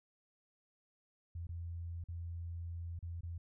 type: tone with dropouts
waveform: sine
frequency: 85 Hz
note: F2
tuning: 46 cents flat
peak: -40 dBFS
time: 1.35-3.38 s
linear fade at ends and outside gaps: 5 ms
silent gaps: 1.47-1.49 / 2.04-2.085 / 2.991-3.026 / 3.209-3.232 s
effects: none